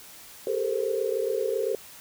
sine tone cluster, 394.6 / 433 / 460.4 / 523 Hz, G4 / A4 / A#4 / C5, +11 / -28 / -22 / -1 cents, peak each -30 dBFS, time 0.47-1.75 s, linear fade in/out 2 ms, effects white hiss -47 dBFS RMS until 2 s

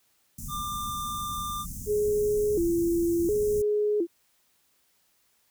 pink band-stop noise, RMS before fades -38 dBFS, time 0.38-3.62 s, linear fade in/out 5 ms, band 250 to 6100 Hz, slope 48 dB/octave
square tone, 1194 Hz, D6, 28 cents sharp, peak -32 dBFS, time 0.48-1.66 s, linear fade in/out 50 ms
sine tone with vibrato, 377.4 Hz, F#4, 34 cents sharp, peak -22 dBFS, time 1.86-4.07 s, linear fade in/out 50 ms, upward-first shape square, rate 0.7 Hz, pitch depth 180 cents each way
effects white hiss -68 dBFS RMS until 5.5 s

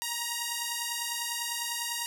5% pulse beating tone pair, 938 / 948 Hz, A#5 / A#5, +11 / +29 cents, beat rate 10 Hz, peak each -22 dBFS, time 0.02-2.06 s, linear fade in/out 0 ms, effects none

